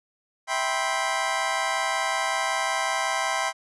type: chord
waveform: 25% pulse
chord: C major seventh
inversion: first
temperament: just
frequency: 654.1 / 784.9 / 981.1 / 1046.5 Hz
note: E5 / G5 / B5 / C6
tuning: -14 / +2 / -12 / 0 cents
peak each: -27 / -25 / -28 / -25 dBFS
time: 0.47-3.53 s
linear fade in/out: 50 ms
effects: resampled to 24000 Hz